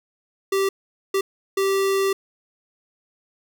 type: tone bursts at uneven times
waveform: square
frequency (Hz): 389.9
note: G4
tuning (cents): -9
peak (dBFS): -19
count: 3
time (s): 0.52-0.69 / 1.14-1.21 / 1.57-2.13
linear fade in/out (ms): 5
effects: none